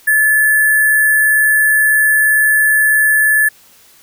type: tone with sample-and-hold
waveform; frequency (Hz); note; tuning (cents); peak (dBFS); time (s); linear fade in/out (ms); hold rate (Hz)
sine; 1729; A6; -31; -8; 0.07-3.49; 10; 11025
effects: white hiss -46 dBFS RMS until 4.02 s